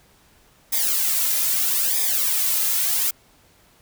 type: noise with flanger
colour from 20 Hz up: blue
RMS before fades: -21 dBFS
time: 0.72-3.11 s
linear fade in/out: 10 ms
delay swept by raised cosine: 0.69 to 2.69 ms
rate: 0.78 Hz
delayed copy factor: -1
effects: pink hiss -56 dBFS RMS until 3.81 s